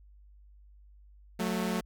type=tone pair together; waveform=sawtooth; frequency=183.3 / 221.3 Hz; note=F#3 / A3; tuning=-16 / +10 cents; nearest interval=minor third; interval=326 cents; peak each=-28 dBFS; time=1.39-1.81 s; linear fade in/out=10 ms; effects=added 50 Hz sine -53 dBFS peak until 1.85 s